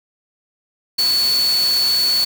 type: tone in noise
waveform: sine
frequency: 4435 Hz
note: C#8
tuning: in tune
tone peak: -14 dBFS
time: 0.98-2.25 s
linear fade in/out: 10 ms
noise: white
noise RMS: -26 dBFS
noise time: 0.98-2.25 s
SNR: +9 dB
effects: none